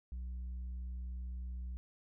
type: tone with tanh clipping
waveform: sine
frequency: 61.74 Hz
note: B1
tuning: in tune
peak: -40 dBFS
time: 0.12-1.77 s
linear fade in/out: 0 ms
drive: 3 dB
effects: none